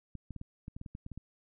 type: clicks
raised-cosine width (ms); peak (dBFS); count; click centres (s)
5; -30; 12; 0.153 / 0.307 / 0.363 / 0.414 / 0.681 / 0.765 / 0.814 / 0.862 / 0.951 / 1.064 / 1.117 / 1.176
effects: none